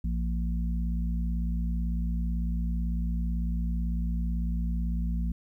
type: harmonic tone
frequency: 58 Hz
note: A#1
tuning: 8 cents flat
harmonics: 1 / 3 / 4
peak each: -27 / -33 / -39 dBFS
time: 0.04-5.32 s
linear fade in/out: 5 ms
effects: 11-bit